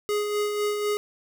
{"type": "tone with tremolo", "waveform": "square", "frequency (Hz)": 416.2, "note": "G#4", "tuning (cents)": 4, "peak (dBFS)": -23, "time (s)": [0.09, 0.97], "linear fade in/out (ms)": 0, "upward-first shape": "sine", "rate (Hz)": 4, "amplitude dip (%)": 40, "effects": []}